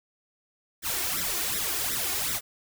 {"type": "noise with flanger", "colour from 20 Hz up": "white", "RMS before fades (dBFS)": -29, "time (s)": [0.82, 2.41], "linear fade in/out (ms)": 50, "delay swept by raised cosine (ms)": [0.53, 2.83], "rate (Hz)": 2.7, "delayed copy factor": 0.95, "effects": []}